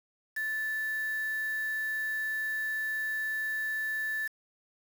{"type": "tone with quantisation", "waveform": "sine", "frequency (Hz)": 1751, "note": "A6", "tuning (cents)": -9, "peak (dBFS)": -30, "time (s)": [0.36, 4.28], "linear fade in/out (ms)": 10, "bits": 7, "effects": []}